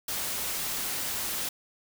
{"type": "noise", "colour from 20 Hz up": "white", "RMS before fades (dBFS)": -32, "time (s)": [0.08, 1.49], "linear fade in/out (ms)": 5, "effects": []}